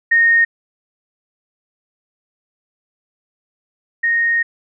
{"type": "tone pair in turn", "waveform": "sine", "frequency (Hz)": [1850, 1858.1], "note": ["A#6", "A#6"], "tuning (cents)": [-14, -6], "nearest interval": "unison", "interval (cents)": 8, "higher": "second", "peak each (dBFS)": [-9, -13], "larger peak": "first", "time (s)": [[0.11, 0.45], [4.03, 4.43]], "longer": "second", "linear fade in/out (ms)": 10, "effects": []}